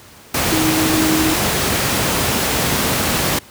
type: tone in noise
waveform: sine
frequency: 315.6 Hz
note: D#4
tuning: 25 cents sharp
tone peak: -16 dBFS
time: 0.52-1.34 s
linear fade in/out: 5 ms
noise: pink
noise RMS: -17 dBFS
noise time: 0.34-3.39 s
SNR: -2 dB
effects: pink hiss -42 dBFS RMS until 3.5 s + high-pass 80 Hz 12 dB/octave